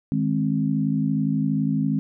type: chord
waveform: sine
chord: Ab major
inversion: second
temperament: equal with one note detuned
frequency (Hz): 155.56 / 207.7 / 265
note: Eb3 / Ab3 / C4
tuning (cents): 0 / 0 / +22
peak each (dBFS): -24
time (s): 0.12-1.99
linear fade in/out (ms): 0
effects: none